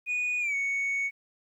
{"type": "tone with pitch glide", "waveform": "sine", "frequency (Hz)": [2467, 2223], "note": ["D#7", "C#7"], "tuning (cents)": [-15, 4], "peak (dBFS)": -24, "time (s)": [0.06, 1.11], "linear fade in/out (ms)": 50, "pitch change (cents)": -181, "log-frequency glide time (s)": [0.4, 0.55], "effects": ["tanh soft clip ceiling -25 dBFS", "11-bit"]}